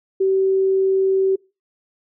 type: tone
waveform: sine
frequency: 383.7 Hz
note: G4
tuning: 37 cents flat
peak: -14 dBFS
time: 0.2-1.36 s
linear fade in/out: 10 ms
effects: noise-tail reverb RT60 0.3 s tail -25 dB re dry